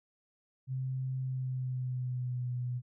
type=tone with pitch glide; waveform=sine; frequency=130.6 to 123.77 Hz; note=C3 to B2; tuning=-3 to +4 cents; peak=-32 dBFS; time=0.67-2.82 s; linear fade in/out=50 ms; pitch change=-93 cents; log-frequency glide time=1.19-2.5 s; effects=none